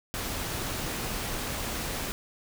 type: noise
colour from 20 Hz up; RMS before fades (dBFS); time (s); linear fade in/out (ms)
pink; -33; 0.14-2.12; 0
effects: none